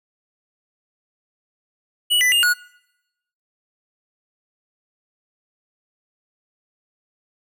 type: tone with pitch steps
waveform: square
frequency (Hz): 2935 / 1992 / 2830 / 1454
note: F#7 / B6 / F7 / F#6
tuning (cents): -15 / +14 / +22 / -31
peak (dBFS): -15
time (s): 2.1-2.54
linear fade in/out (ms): 20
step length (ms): 110
effects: noise-tail reverb RT60 0.9 s tail -24 dB re dry